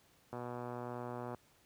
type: click train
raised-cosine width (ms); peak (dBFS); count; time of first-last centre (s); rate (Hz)
1; -29; 125; 0.33-1.346; 122
effects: pink hiss -68 dBFS RMS until 1.65 s + high-pass 60 Hz 12 dB/octave

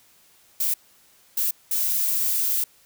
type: noise bursts at uneven times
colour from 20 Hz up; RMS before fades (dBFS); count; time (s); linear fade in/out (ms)
violet; -23; 3; 0.6-0.74 / 1.37-1.51 / 1.71-2.64; 5
effects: white hiss -57 dBFS RMS until 2.85 s

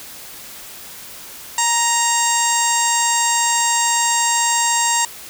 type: tone with low-pass filter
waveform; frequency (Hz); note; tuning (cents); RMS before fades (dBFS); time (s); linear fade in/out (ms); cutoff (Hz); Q
sawtooth; 934; A#5; +3; -17; 1.58-5.05; 2; 7600; 8.5
effects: white hiss -36 dBFS RMS until 5.29 s

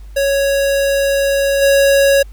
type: tone with level steps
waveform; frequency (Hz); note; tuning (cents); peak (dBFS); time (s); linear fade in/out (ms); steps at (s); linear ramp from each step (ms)
square; 554.4; C#5; 0; -13 / -9; 0.16-2.23; 10; 1.61; 20
effects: added 50 Hz sine -31 dBFS peak until 2.32 s + pink hiss -52 dBFS RMS until 2.32 s

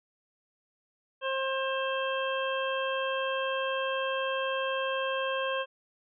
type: harmonic tone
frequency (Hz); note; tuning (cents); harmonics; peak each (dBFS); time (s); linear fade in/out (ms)
532; C5; +29; 1 / 2 / 3 / 5 / 6; -31 / -34 / -36 / -38 / -39; 1.21-5.66; 50
effects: none

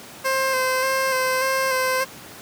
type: tone with vibrato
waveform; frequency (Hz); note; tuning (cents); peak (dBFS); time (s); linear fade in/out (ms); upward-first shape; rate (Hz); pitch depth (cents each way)
15% pulse; 523.3; C5; 0; -13; 0.24-2.05; 20; square; 1.7; 21
effects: pink hiss -40 dBFS RMS until 2.41 s + high-pass 150 Hz 12 dB/octave

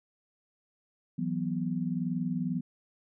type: chord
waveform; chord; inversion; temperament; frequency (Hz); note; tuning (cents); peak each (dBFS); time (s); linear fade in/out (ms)
sine; E suspended second; none; equal; 164.81 / 185 / 246.9; E3 / F#3 / B3; 0 / 0 / 0; -33; 1.18-2.61; 10
effects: none

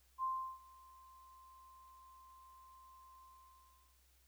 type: tone with ADSR envelope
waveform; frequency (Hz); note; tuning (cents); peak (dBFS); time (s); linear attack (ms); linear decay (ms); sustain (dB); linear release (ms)
sine; 1046.5; C6; 0; -34; 0.18-4; 53; 350; -24; 770
effects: added 63 Hz sine -70 dBFS peak until 4.27 s + white hiss -73 dBFS RMS until 4.27 s

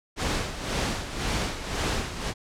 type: noise with tremolo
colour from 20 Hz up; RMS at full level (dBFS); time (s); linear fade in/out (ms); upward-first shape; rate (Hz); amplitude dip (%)
pink; -26; 0.16-2.34; 50; sine; 1.9; 65
effects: low-pass 7000 Hz 12 dB/octave

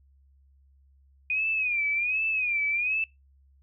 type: tone with vibrato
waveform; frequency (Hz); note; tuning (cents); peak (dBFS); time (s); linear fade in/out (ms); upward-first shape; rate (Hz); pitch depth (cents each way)
sine; 2462; D#7; -19; -24; 1.3-3.04; 2; sine; 1.3; 120
effects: noise-tail reverb RT60 0.2 s tail -22 dB re dry + added 68 Hz sine -57 dBFS peak until 3.62 s

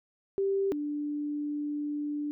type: tone pair in turn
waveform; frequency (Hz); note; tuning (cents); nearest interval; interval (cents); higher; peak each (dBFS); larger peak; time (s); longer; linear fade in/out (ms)
sine; 392 / 294.2; G4 / D4; 0 / +3; perfect fourth; 497; first; -25 / -30; first; 0.38-0.72 / 0.72-2.31; second; 0
effects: none

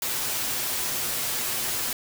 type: noise with comb filter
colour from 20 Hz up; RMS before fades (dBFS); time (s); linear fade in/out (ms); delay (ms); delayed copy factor
white; -28; 0.02-1.93; 2; 8; +0.5
effects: none

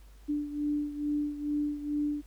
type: beating tone pair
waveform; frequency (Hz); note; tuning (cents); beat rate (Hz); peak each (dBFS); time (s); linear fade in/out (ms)
sine; 293.7 / 296; D4 / D4; 0 / +14; 2.3; -30 / -35; 0.28-2.22; 20
effects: added 50 Hz sine -50 dBFS peak until 2.26 s + pink hiss -63 dBFS RMS until 2.26 s

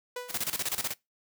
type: tone with exponential decay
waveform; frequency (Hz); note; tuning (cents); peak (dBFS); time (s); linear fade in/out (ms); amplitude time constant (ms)
sawtooth; 493.9; B4; 0; -28; 0.16-0.51; 5; 75
type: noise with tremolo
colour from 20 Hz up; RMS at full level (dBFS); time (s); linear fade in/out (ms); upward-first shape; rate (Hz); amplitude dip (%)
white; -30; 0.28-0.95; 50; square; 16; 80
effects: noise-tail reverb RT60 0.2 s tail -23 dB re dry + high-pass 80 Hz 12 dB/octave

